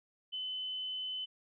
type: tone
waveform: sine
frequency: 3030 Hz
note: F#7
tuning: 40 cents sharp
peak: -36 dBFS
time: 0.32-1.26 s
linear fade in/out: 20 ms
effects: none